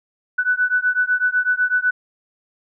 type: beating tone pair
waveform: sine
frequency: 1487 / 1495 Hz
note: F#6 / F#6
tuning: +8 / +17 cents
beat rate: 8 Hz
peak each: -19 / -19 dBFS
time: 0.38-1.91 s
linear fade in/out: 10 ms
effects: none